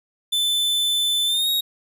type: tone with pitch glide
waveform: 45% pulse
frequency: 3520 to 3773 Hz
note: A7 to A#7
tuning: 0 to +20 cents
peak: -18 dBFS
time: 0.32-1.61 s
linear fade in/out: 10 ms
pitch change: +120 cents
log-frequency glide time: 1.26-1.49 s
effects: none